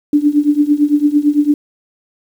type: tone with tremolo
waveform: sine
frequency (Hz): 293.7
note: D4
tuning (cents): 0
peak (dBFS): -5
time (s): 0.13-1.54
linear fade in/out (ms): 2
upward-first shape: triangle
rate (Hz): 8.9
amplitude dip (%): 95
effects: 7-bit